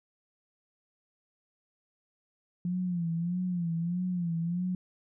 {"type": "tone with vibrato", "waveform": "sine", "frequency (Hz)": 173.9, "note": "F3", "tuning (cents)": -7, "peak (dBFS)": -28, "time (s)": [2.65, 4.75], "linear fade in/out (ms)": 2, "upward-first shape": "sine", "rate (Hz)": 1.6, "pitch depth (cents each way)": 87, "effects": []}